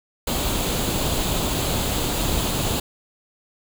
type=noise with comb filter; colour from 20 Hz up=pink; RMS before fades=-23 dBFS; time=0.27-2.8 s; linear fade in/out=5 ms; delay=0.27 ms; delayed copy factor=+0.5; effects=none